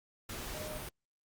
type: tone in noise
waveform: sine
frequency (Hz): 613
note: D#5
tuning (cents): -26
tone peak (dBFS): -43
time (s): 0.54-0.78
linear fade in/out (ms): 5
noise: pink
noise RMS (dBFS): -42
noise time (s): 0.29-0.89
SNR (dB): -4
effects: Opus 48 kbps